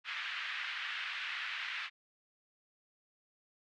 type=band-pass noise; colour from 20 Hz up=pink; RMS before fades=-40 dBFS; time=0.04-1.9 s; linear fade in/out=50 ms; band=1500 to 3200 Hz; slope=24 dB/octave; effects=none